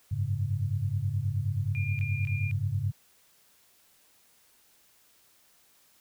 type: chord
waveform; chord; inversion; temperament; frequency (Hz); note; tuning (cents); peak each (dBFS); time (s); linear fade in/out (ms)
sine; F# suspended second; none; equal with one note detuned; 94.39 / 103.83 / 138.59; F#2 / G#2 / C#3; +35 / 0 / 0; -32 / -29 / -33; 0.11-2.92; 10
type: tone bursts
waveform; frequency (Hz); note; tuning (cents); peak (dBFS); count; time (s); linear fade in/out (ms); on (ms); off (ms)
sine; 2405; D7; +41; -36; 3; 1.75-2.512; 0; 240; 21
effects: white hiss -63 dBFS RMS until 6 s